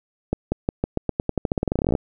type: accelerating click train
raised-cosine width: 2 ms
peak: -7 dBFS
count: 25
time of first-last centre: 0.33-1.952 s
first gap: 190 ms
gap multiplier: 0.89
effects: none